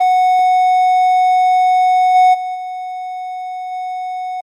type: tone with level steps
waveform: triangle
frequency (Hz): 737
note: F#5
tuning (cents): -7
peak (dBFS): -7 / -4 / -17 / -20 / -18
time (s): 0-4.41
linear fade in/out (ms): 10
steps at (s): 2.14 / 2.33 / 2.54 / 3.71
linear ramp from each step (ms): 20
effects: Opus 24 kbps